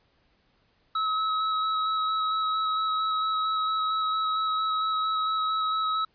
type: tone with vibrato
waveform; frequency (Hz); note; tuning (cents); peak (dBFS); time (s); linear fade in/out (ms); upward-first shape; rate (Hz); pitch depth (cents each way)
square; 1287; E6; -42; -25; 0.95-6.05; 5; square; 4.4; 12
effects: pink hiss -67 dBFS RMS until 6.14 s + resampled to 11025 Hz